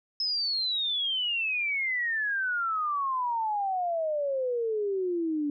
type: exponential sweep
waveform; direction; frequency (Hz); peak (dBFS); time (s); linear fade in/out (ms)
sine; down; 5200 to 286.4; -26; 0.2-5.5; 2
effects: none